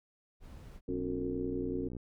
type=noise; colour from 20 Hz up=brown; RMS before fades=-48 dBFS; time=0.4-0.81 s; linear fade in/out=50 ms
type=harmonic tone; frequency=90.4 Hz; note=F#2; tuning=40 cents flat; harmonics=3 / 4 / 5; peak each=-36 / -38 / -40 dBFS; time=0.88-1.88 s; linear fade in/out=5 ms
type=click train; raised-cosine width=3 ms; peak=-30 dBFS; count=67; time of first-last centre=0.89-1.967 s; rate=61.3 Hz
effects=none